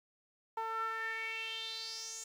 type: tone with band-pass filter sweep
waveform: sawtooth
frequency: 447.9 Hz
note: A4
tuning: 31 cents sharp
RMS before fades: -40 dBFS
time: 0.57-2.24 s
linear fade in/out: 5 ms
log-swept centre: 1000 to 7200 Hz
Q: 5.6
effects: 11-bit